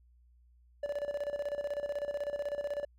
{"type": "tone with tremolo", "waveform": "triangle", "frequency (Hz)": 578, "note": "D5", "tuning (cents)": -28, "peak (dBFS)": -29, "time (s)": [0.83, 2.85], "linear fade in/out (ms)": 5, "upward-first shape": "square", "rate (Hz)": 16, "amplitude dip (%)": 70, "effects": ["added 60 Hz sine -60 dBFS peak until 2.98 s"]}